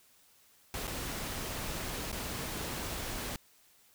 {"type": "noise with dropouts", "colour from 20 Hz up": "pink", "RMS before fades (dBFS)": -38, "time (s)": [0.74, 3.36], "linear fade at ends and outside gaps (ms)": 1, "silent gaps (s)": [[0.871, 0.877], [2.117, 2.127]], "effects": ["white hiss -64 dBFS RMS until 3.94 s"]}